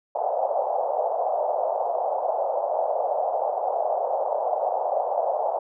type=band-pass noise; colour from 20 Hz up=white; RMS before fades=-25 dBFS; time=0.15-5.59 s; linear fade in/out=5 ms; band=540 to 800 Hz; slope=48 dB/octave; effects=none